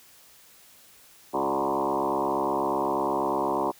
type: tone with frequency modulation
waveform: sine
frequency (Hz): 659.3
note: E5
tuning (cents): 0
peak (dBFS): -23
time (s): 1.33-3.72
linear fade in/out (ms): 20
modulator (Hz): 68.3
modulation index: 5.7
effects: white hiss -54 dBFS RMS until 3.79 s